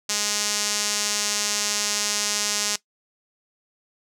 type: tone with band-pass filter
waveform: sawtooth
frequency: 207.7 Hz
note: G#3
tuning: in tune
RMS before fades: -25 dBFS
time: 0.09-2.76 s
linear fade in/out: 5 ms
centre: 6200 Hz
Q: 1.8
effects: noise-tail reverb RT60 0.1 s tail -18 dB re dry